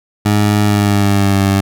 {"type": "tone with pitch glide", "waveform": "20% pulse", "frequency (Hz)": [104, 98.16], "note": ["G#2", "G2"], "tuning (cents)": [3, 3], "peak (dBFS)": -5, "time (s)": [0.25, 1.61], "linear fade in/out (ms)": 10, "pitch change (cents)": -100, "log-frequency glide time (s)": [0.63, 1.4], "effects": []}